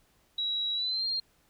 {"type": "tone with pitch glide", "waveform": "sine", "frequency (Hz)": [3878, 4205], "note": ["B7", "C8"], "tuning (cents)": [-32, 8], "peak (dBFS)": -28, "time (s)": [0.38, 1.2], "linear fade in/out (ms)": 5, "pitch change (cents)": 140, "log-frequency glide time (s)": [0.74, 1.05], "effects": ["pink hiss -67 dBFS RMS until 1.49 s"]}